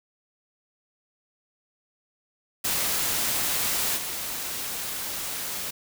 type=noise with level steps; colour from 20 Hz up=white; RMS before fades=-26 / -32 dBFS; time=2.64-5.71 s; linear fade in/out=10 ms; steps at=3.96 s; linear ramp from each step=20 ms; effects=none